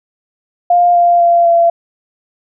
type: tone with pitch steps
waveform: sine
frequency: 703 / 695.3 / 687.7 / 680.2 Hz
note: F5 / F5 / F5 / F5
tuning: +11 / -8 / -27 / -46 cents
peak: -6 dBFS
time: 0.7-1.7 s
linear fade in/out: 5 ms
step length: 250 ms
effects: none